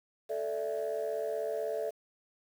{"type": "chord", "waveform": "sine", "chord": "A suspended fourth", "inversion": "none", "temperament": "equal with one note detuned", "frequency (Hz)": [440, 587.3, 663.5], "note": ["A4", "D5", "E5"], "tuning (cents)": [0, 0, 11], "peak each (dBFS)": [-34, -35, -35], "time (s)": [0.29, 1.91], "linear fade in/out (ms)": 20, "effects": ["tanh soft clip ceiling -26 dBFS", "9-bit"]}